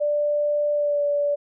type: tone with pitch glide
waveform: sine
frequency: 589 to 578.5 Hz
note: D5 to D5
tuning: +5 to -26 cents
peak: -19 dBFS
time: 0-1.36 s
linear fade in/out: 20 ms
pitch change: -31 cents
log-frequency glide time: 0.73-1.03 s
effects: none